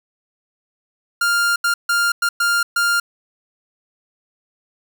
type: tone bursts at uneven times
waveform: 45% pulse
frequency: 1400 Hz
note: F6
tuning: 4 cents sharp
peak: -15 dBFS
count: 6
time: 1.21-1.56 / 1.64-1.74 / 1.89-2.12 / 2.22-2.29 / 2.4-2.63 / 2.76-3 s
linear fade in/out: 5 ms
effects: none

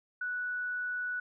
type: tone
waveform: sine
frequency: 1477 Hz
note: F#6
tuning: 3 cents flat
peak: -32 dBFS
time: 0.21-1.2 s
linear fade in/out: 5 ms
effects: none

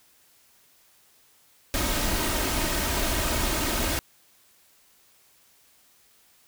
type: noise with comb filter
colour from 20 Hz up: pink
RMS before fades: -26 dBFS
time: 1.74-3.99 s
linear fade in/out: 0 ms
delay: 3.2 ms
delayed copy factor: +0.5
effects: white hiss -60 dBFS RMS until 6.47 s

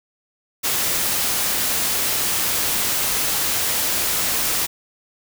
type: noise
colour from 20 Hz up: white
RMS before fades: -21 dBFS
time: 0.63-4.67 s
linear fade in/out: 20 ms
effects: none

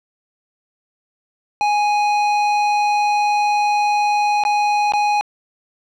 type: tone with dropouts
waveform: square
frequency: 830.6 Hz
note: G#5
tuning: in tune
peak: -15 dBFS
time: 1.61-5.21 s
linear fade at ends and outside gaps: 0 ms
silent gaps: 4.437-4.451 / 4.921-4.936 s
effects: low-pass 4000 Hz 12 dB/octave + 9-bit

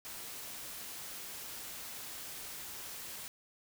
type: noise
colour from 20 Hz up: white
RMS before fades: -45 dBFS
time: 0.05-3.28 s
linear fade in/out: 0 ms
effects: none

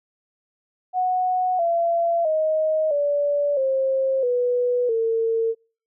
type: tone with pitch steps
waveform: sine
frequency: 736 / 678.8 / 626.1 / 577.5 / 532.6 / 491.2 / 453.1 Hz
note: F#5 / F5 / D#5 / D5 / C5 / B4 / A#4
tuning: -9 / -49 / +11 / -29 / +31 / -9 / -49 cents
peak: -18 dBFS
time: 0.93-5.55 s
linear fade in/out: 50 ms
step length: 660 ms
effects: noise-tail reverb RT60 0.4 s tail -25 dB re dry

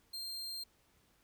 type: tone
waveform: 40% pulse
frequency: 4186 Hz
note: C8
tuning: in tune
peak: -39 dBFS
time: 0.13-0.64 s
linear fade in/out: 10 ms
effects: pink hiss -71 dBFS RMS until 1.23 s

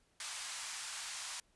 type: band-pass noise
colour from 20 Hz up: white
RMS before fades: -44 dBFS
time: 0.2-1.4 s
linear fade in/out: 2 ms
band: 820 to 9300 Hz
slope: 24 dB/octave
effects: pink hiss -73 dBFS RMS until 1.55 s + resampled to 24000 Hz

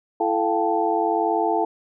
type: tone cluster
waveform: sine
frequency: 336.7 / 436.8 / 695 / 775 / 876 Hz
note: E4 / A4 / F5 / G5 / A5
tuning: +37 / -13 / -9 / -20 / -8 cents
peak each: -25 dBFS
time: 0.2-1.65 s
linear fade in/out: 5 ms
effects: none

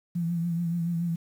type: tone with vibrato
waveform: sine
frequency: 170 Hz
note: F3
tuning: 46 cents flat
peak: -25 dBFS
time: 0.15-1.16 s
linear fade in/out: 10 ms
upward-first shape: triangle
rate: 7 Hz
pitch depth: 54 cents each way
effects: 9-bit

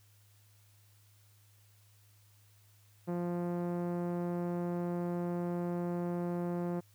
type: tone with low-pass filter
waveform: 5% pulse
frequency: 174.61 Hz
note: F3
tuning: in tune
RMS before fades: -35 dBFS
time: 3.07-6.81 s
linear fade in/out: 20 ms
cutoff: 360 Hz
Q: 0.58
effects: added 103 Hz sine -62 dBFS peak until 6.94 s + white hiss -68 dBFS RMS until 6.94 s

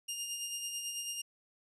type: tone with tremolo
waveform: 15% pulse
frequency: 2819 Hz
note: F7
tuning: 16 cents sharp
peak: -28 dBFS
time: 0.08-1.22 s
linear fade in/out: 10 ms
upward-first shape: sine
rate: 9.1 Hz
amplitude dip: 40%
effects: resampled to 24000 Hz

